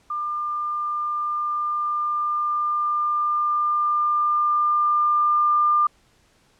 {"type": "tone with level ramp", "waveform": "sine", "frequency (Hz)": 1199, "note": "D6", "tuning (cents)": 36, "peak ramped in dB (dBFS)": [-24, -15], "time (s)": [0.1, 5.87], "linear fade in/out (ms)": 5, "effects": ["pink hiss -60 dBFS RMS until 6.59 s", "low-pass 9000 Hz 12 dB/octave"]}